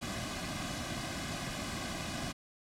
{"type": "noise with comb filter", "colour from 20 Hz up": "pink", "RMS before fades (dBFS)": -38, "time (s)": [0.01, 2.33], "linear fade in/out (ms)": 20, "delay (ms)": 2.2, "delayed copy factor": -0.75, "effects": ["low-pass 8000 Hz 12 dB/octave"]}